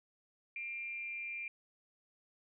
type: tone with frequency modulation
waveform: sine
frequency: 2379 Hz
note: D7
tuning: 22 cents sharp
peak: -39 dBFS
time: 0.56-1.48 s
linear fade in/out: 2 ms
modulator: 257 Hz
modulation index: 0.34
effects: none